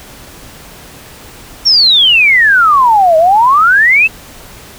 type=exponential two-way sweep; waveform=sine; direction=down then up; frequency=5650 to 622.3 to 2700 Hz; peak=-4 dBFS; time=1.65-4.08 s; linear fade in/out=20 ms; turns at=3.17 s; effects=pink hiss -34 dBFS RMS until 4.78 s